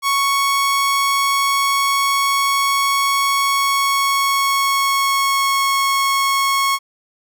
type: tone with pitch glide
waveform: sawtooth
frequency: 1108.7 to 1097.9 Hz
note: C#6 to C#6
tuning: 0 to -17 cents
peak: -11 dBFS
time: 0.02-6.79 s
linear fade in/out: 50 ms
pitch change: -17 cents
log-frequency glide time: 3.42-5.72 s
effects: none